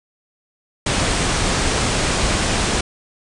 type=low-pass noise; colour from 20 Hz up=pink; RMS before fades=-19 dBFS; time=0.86-2.81 s; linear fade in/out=5 ms; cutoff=9500 Hz; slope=96 dB/octave; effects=none